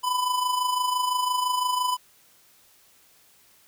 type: tone with amplitude modulation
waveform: square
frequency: 1000 Hz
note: B5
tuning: 21 cents sharp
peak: -21 dBFS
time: 0.03-1.97 s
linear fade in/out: 20 ms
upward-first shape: sine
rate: 25.9 Hz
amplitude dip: 55%
effects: white hiss -58 dBFS RMS until 3.67 s